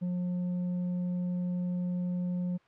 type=tone with tanh clipping; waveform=sine; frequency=178.8 Hz; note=F3; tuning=41 cents sharp; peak=-30 dBFS; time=0.01-2.58 s; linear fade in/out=20 ms; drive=4 dB; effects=white hiss -63 dBFS RMS until 2.67 s + low-pass 2000 Hz 12 dB/octave